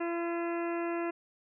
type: harmonic tone with a mistuned harmonic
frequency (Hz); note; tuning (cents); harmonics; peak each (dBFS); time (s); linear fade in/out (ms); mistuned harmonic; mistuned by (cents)
340; F4; -46; 1 / 2 / 3 / 4 / 5 / 6 / 7 / 8; -32 / -38 / -42 / -44 / -46 / -48 / -49 / -50; 0-1.11; 10; 7; +54
effects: none